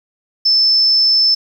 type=tone; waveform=sine; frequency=5274 Hz; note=E8; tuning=in tune; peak=-9 dBFS; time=0.45-1.35 s; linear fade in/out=10 ms; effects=7-bit